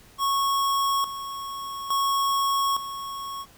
square tone with tremolo, 1102 Hz, C#6, 11 cents flat, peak -22 dBFS, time 0.18-3.46 s, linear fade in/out 50 ms, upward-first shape square, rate 0.58 Hz, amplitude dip 70%, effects pink hiss -53 dBFS RMS until 3.57 s

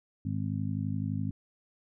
harmonic tone, 51.8 Hz, G#1, 4 cents flat, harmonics 2 / 3 / 4 / 5, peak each -33 / -35 / -36 / -37 dBFS, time 0.25-1.31 s, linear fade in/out 5 ms, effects none

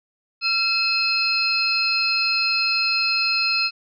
sine tone cluster, 1365 / 2595 / 4196 / 5090 Hz, F6 / E7 / C8 / D#8, -40 / -28 / +4 / +39 cents, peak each -29 / -22 / -22 / -26 dBFS, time 0.41-3.71 s, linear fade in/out 50 ms, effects none

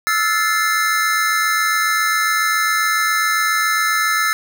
square chord, F major seventh, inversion third, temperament just, 1309.6 / 1396.9 / 1746.1 / 2095 Hz, E6 / F6 / A6 / C7, -12 / 0 / -14 / +2 cents, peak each -20 / -26 / -20 / -23 dBFS, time 0.07-4.33 s, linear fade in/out 0 ms, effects none

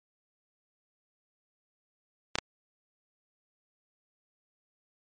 clicks, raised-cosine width 0.2 ms, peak -9 dBFS, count 2, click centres 2.355 / 2.386 s, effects MP3 48 kbps

